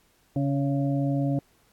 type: harmonic tone with a mistuned harmonic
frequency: 139.7 Hz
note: C#3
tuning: 14 cents sharp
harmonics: 1 / 2 / 4 / 5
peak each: -25 / -26 / -34 / -37 dBFS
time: 0.36-1.39 s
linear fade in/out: 2 ms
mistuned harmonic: 5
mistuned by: -31 cents
effects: pink hiss -64 dBFS RMS until 1.72 s + AAC 64 kbps